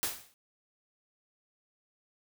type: noise with exponential decay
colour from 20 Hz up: white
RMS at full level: -29 dBFS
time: 0.03-0.34 s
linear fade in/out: 0 ms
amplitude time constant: 66 ms
effects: none